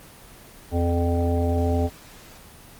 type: harmonic tone with a mistuned harmonic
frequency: 86 Hz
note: F2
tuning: 26 cents flat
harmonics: 1 / 3 / 5 / 7 / 9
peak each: -21 / -26 / -28 / -29 / -31 dBFS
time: 0.71-1.9 s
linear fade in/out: 50 ms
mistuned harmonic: 1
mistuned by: -61 cents
effects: pink hiss -46 dBFS RMS until 2.79 s + Opus 24 kbps